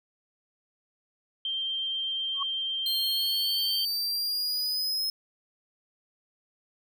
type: tone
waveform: sine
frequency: 3156 Hz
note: G7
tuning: 11 cents sharp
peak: -28 dBFS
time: 1.45-3.85 s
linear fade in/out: 2 ms
type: tone with exponential growth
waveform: sine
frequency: 1108.7 Hz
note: C#6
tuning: in tune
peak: -26 dBFS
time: 2.34-2.43 s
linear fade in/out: 5 ms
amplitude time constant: 19 ms
type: exponential sweep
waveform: 45% pulse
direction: up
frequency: 4197 to 5170 Hz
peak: -27 dBFS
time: 2.86-5.1 s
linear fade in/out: 2 ms
effects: none